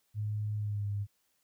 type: tone with pitch glide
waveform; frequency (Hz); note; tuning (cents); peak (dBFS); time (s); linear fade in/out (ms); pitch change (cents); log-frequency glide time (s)
sine; 105.6 to 101.77; G#2 to G#2; +29 to -35; -31; 0.14-1.07; 50; -64; 0.56-0.87
effects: white hiss -75 dBFS RMS until 1.43 s